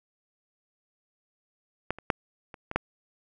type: clicks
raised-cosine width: 0.5 ms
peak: -12 / -27 / -7 / -27 / -19 / -8 dBFS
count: 6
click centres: 1.906 / 1.986 / 2.102 / 2.542 / 2.714 / 2.76 s
effects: none